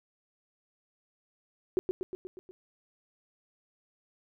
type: tone with echo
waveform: sine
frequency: 370 Hz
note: F#4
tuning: in tune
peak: -22 dBFS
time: 1.77-1.79 s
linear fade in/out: 0 ms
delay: 120 ms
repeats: 6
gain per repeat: -4 dB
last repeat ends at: 2.51 s
effects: none